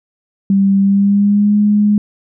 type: tone with pitch glide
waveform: sine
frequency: 196.2 to 207.9 Hz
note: G3 to G#3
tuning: +2 to +2 cents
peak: -8 dBFS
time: 0.5-1.98 s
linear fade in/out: 2 ms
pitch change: +100 cents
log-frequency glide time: 0.8-1.56 s
effects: none